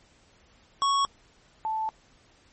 square / sine tone pair in turn, 1108.7 / 877.5 Hz, C#6 / A5, 0 / -5 cents, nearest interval major third, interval 405 cents, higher first, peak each -22 / -26 dBFS, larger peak first, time 0.82-1.05 / 1.65-1.89 s, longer second, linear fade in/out 0 ms, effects pink hiss -60 dBFS RMS until 2.52 s + MP3 32 kbps

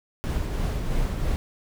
brown noise with tremolo, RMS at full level -24 dBFS, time 0.24-1.36 s, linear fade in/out 0 ms, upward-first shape triangle, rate 3 Hz, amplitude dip 40%, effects none

